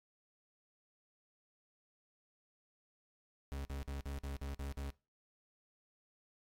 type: tone bursts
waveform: 40% pulse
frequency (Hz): 69.3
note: C#2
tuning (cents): 0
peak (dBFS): -39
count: 8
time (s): 3.52-4.903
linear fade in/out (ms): 0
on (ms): 130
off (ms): 49
effects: noise-tail reverb RT60 0.3 s tail -22 dB re dry + AAC 64 kbps